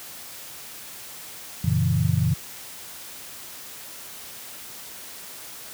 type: chord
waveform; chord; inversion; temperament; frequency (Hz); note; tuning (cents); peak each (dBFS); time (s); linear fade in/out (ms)
sine; F# dominant seventh; none; equal; 92.5 / 116.54 / 138.59 / 164.81; F#2 / A#2 / C#3 / E3; 0 / 0 / 0 / 0; -24; 1.64-2.34; 5
effects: white hiss -40 dBFS RMS until 5.73 s + high-pass 60 Hz 12 dB/octave